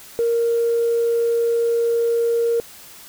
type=tone; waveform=sine; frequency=466.2 Hz; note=A#4; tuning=in tune; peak=-15 dBFS; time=0.19-2.6 s; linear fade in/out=0 ms; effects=tanh soft clip ceiling -11 dBFS + white hiss -42 dBFS RMS until 3.08 s